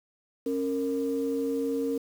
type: tone pair together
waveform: sine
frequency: 273.8 / 461.7 Hz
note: C#4 / A#4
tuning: -21 / -17 cents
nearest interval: major sixth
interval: 904 cents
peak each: -28 dBFS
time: 0.46-1.98 s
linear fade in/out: 5 ms
effects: tanh soft clip ceiling -19 dBFS + 8-bit